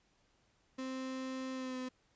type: tone with pitch glide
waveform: 35% pulse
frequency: 261.2 to 255.4 Hz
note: C4 to C4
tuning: -3 to -42 cents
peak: -37 dBFS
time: 0.78-1.89 s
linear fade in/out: 10 ms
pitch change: -39 cents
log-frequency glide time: 1.53-1.77 s
effects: pink hiss -73 dBFS RMS until 2.15 s + resampled to 16000 Hz